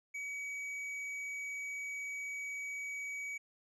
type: tone with tanh clipping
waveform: sine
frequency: 2269 Hz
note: C#7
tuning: 40 cents sharp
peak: -40 dBFS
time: 0.14-3.38 s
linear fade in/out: 10 ms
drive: 8 dB
effects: resampled to 24000 Hz